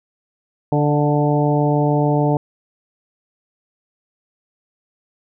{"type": "harmonic tone with a mistuned harmonic", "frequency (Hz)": 146.83, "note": "D3", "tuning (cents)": 0, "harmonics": [1, 2, 3, 4, 5, 6], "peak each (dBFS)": [-17, -20, -22, -23, -24, -25], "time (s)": [0.72, 2.37], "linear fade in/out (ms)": 2, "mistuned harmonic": 4, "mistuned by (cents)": 20, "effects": []}